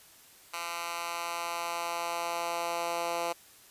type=tone with high-pass filter sweep; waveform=10% pulse; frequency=170.5 Hz; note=F3; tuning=41 cents flat; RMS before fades=-34 dBFS; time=0.53-3.33 s; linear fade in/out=10 ms; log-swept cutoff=1300 to 560 Hz; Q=1.2; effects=white hiss -56 dBFS RMS until 3.7 s + resampled to 32000 Hz